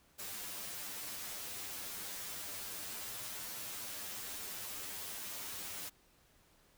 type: noise with comb filter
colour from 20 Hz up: white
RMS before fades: -44 dBFS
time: 0.18-5.9 s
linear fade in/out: 20 ms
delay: 10 ms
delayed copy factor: +0.85
effects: pink hiss -68 dBFS RMS until 6.77 s